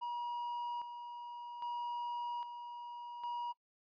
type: tone with tremolo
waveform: triangle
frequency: 958 Hz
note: A#5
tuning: 47 cents sharp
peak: -35 dBFS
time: 0.01-3.53 s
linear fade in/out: 20 ms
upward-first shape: square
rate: 0.62 Hz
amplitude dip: 55%
effects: noise-tail reverb RT60 0.1 s tail -24 dB re dry + resampled to 11025 Hz